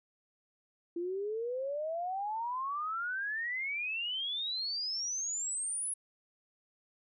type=exponential sweep; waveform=sine; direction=up; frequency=336.6 to 10548 Hz; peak=-33 dBFS; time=0.96-5.94 s; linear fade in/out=5 ms; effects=none